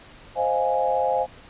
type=chord; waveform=sine; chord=F minor seventh; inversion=second; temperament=equal; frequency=523.3 / 622.3 / 698.5 / 830.6 Hz; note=C5 / Eb5 / F5 / Ab5; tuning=0 / 0 / 0 / 0 cents; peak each=-24 / -28 / -26 / -24 dBFS; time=0.35-1.27 s; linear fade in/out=50 ms; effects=pink hiss -47 dBFS RMS until 1.49 s + resampled to 8000 Hz